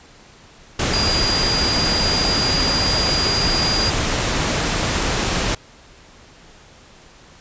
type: tone in noise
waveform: sine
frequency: 4823 Hz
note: D8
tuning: 45 cents sharp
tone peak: -19 dBFS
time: 0.93-3.9 s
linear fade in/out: 5 ms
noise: pink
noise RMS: -20 dBFS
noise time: 0.79-5.55 s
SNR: -2 dB
effects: pink hiss -46 dBFS RMS until 7.4 s + resampled to 16000 Hz